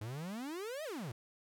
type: exponential two-way sweep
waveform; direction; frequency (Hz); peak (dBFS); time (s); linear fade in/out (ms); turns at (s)
45% pulse; up then down; 101.9 to 655 to 105.9; -40; 0.01-1.12; 5; 0.84
effects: none